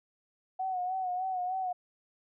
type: tone with vibrato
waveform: sine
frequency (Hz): 740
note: F#5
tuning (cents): 0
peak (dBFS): -30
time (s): 0.59-1.73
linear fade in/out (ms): 10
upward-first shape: sine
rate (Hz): 3.3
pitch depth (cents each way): 51
effects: none